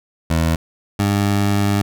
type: tone pair in turn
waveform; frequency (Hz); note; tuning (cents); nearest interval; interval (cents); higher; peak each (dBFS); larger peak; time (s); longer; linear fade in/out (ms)
20% pulse; 81.4 / 101.13; E2 / G#2; -21 / -46; major third; 375; second; -10; neither; 0.3-0.56 / 0.99-1.82; second; 5
effects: none